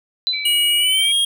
sine tone with exponential decay, 4014 Hz, B7, 27 cents sharp, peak -14 dBFS, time 0.27-0.71 s, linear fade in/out 0 ms, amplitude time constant 94 ms
sine tone with vibrato, 2300 Hz, D7, 37 cents flat, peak -24 dBFS, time 0.33-1.12 s, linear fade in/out 5 ms, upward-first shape square, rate 2.7 Hz, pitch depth 8 cents each way
square tone with pitch glide, 2900 to 3255 Hz, F#7 to G#7, -35 to -36 cents, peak -15 dBFS, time 0.45-1.25 s, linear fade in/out 5 ms, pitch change +199 cents, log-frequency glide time 0.78-1.11 s
effects none

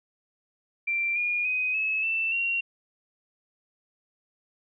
sine tone with pitch steps, 2358 / 2431 / 2507 / 2585 / 2665 / 2748 Hz, D7 / D#7 / D#7 / E7 / E7 / F7, +6 / -41 / +12 / -34 / +18 / -29 cents, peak -24 dBFS, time 0.87-2.61 s, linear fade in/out 10 ms, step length 290 ms, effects none

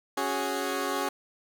15% pulse chord, C# suspended fourth, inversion none, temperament equal, 277.2 / 370 / 415.3 Hz, C#4 / F#4 / G#4, 0 / 0 / 0 cents, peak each -26 dBFS, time 0.17-1.09 s, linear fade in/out 5 ms, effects none

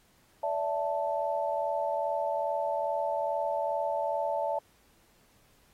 sine chord, D suspended second, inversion none, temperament equal with one note detuned, 576.9 / 659.3 / 880 Hz, D5 / E5 / A5, -31 / 0 / 0 cents, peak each -32 dBFS, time 0.43-4.59 s, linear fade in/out 5 ms, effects pink hiss -65 dBFS RMS until 5.73 s + AAC 48 kbps

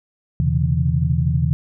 sine tone cluster, 80.9 / 126.8 / 139.3 / 163.4 Hz, E2 / B2 / C#3 / E3, -32 / +46 / +9 / -15 cents, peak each -21 dBFS, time 0.4-1.53 s, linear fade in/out 0 ms, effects none

